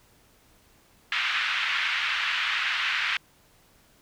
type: band-pass noise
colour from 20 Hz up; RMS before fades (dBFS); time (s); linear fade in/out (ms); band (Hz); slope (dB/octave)
white; -27; 1.12-3.17; 2; 1300 to 3000; 24
effects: pink hiss -60 dBFS RMS until 4.01 s